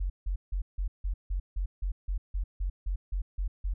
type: tone bursts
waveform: sine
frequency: 45.66 Hz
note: F#1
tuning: 22 cents flat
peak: -27 dBFS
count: 15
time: 0-3.74 s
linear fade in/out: 10 ms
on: 100 ms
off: 160 ms
effects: none